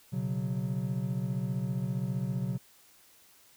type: chord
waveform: triangle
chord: B suspended second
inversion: none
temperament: equal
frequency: 123.47 / 138.59 / 185 Hz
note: B2 / C#3 / F#3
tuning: 0 / 0 / 0 cents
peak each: -32 dBFS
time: 0.12-2.58 s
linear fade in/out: 20 ms
effects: white hiss -60 dBFS RMS until 3.56 s